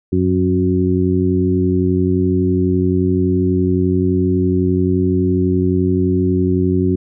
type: harmonic tone with a mistuned harmonic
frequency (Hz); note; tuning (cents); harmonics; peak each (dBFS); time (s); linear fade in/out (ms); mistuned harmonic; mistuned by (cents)
91.8; F#2; -13; 1 / 2 / 3 / 4; -18 / -18 / -18 / -18; 0.12-6.96; 10; 1; +20
effects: none